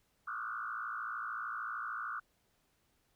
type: tone with frequency modulation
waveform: sine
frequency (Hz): 1318.5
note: E6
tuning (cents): 0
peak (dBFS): -37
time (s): 0.27-2.2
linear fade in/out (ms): 10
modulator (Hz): 56.6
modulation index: 3.2
effects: pink hiss -75 dBFS RMS until 3.15 s